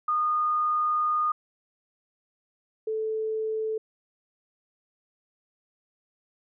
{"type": "tone pair in turn", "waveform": "sine", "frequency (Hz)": [1226, 438], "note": ["D#6", "A4"], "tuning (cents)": [-26, -8], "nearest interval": "octave + tritone", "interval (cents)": 1782, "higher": "first", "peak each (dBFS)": [-22, -26], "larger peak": "first", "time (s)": [[0.08, 1.32], [2.87, 3.78]], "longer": "first", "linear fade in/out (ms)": 5, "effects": []}